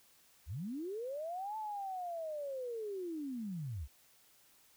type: linear two-way sweep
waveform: sine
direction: up then down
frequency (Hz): 58.1 to 880 to 58.1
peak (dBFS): -38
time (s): 0.46-3.88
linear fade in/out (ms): 50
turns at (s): 1.57
effects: white hiss -66 dBFS RMS until 4.76 s